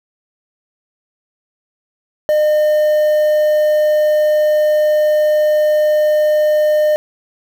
triangle tone with quantisation, 607 Hz, D#5, 43 cents flat, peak -8 dBFS, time 2.29-6.96 s, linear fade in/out 0 ms, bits 6, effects none

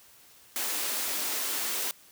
white high-pass noise, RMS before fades -31 dBFS, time 0.56-1.91 s, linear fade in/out 0 ms, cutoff 220 Hz, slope 48 dB/octave, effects white hiss -56 dBFS RMS until 2.11 s

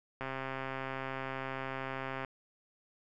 click train, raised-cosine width 0.5 ms, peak -23 dBFS, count 272, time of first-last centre 0.21-2.248 s, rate 133 Hz, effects none

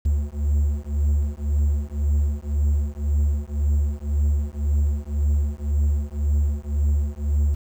triangle beating tone pair, 71.8 / 73.7 Hz, D2 / D2, -39 / +7 cents, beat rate 1.9 Hz, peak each -20 dBFS, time 0.05-7.55 s, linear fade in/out 10 ms, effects 8-bit

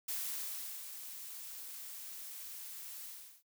blue noise with ADSR envelope, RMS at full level -38 dBFS, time 0.08-3.43 s, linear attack 8 ms, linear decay 760 ms, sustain -9 dB, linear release 370 ms, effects noise-tail reverb RT60 0.1 s tail -22 dB re dry

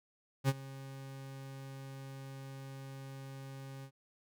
40% pulse tone with ADSR envelope, 135.3 Hz, C#3, 42 cents flat, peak -24 dBFS, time 0.44-3.91 s, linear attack 47 ms, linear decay 39 ms, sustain -20 dB, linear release 73 ms, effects none

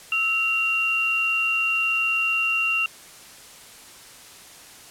sine tone pair together, 1303 / 2761 Hz, E6 / F7, -20 / -20 cents, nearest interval octave + minor second, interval 1300 cents, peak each -30 / -20 dBFS, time 0.12-2.86 s, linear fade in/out 2 ms, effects white hiss -45 dBFS RMS until 4.9 s + low-pass 11000 Hz 12 dB/octave

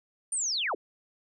sine linear sweep, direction down, 9240 to 268.5 Hz, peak -27 dBFS, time 0.32-0.75 s, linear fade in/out 5 ms, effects none

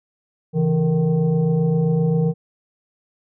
sine tone with frequency modulation, 164.81 Hz, E3, in tune, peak -15 dBFS, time 0.53-2.34 s, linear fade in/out 50 ms, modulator 302 Hz, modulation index 0.82, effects none

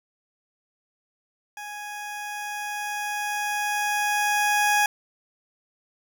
20% pulse tone with level ramp, 830.6 Hz, G#5, in tune, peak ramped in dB -30 to -13 dBFS, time 1.57-4.86 s, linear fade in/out 2 ms, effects none

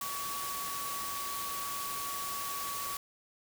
sine tone in noise, 1130 Hz, C#6, 33 cents sharp, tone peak -38 dBFS, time 0.01-2.97 s, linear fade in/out 2 ms, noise white, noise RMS -39 dBFS, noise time 0.01-2.97 s, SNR -2 dB, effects none

